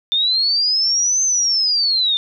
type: linear two-way sweep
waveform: sine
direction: up then down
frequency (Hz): 3569 to 6272 to 3569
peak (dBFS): -14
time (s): 0.12-2.17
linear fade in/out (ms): 0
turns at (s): 1.23
effects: none